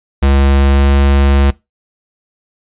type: tone with pitch glide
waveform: square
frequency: 68.8 to 69.24 Hz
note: C#2 to C#2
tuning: -12 to -1 cents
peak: -8 dBFS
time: 0.22-1.51 s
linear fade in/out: 10 ms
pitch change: +11 cents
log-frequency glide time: 0.48-0.89 s
effects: noise-tail reverb RT60 0.2 s tail -20 dB re dry + resampled to 8000 Hz